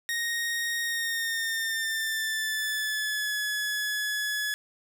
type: tone with pitch glide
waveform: sawtooth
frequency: 1864.7 to 1700.1 Hz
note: A#6 to G#6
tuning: 0 to +40 cents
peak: -24 dBFS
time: 0.09-4.54 s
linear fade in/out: 0 ms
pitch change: -160 cents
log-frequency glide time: 0.83-3.36 s
effects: none